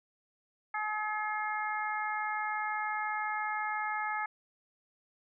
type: harmonic tone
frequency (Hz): 425.8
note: G#4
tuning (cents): +43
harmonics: 2 / 3 / 4 / 5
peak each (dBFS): -35 / -37 / -38 / -39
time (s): 0.74-4.26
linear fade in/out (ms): 5
effects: none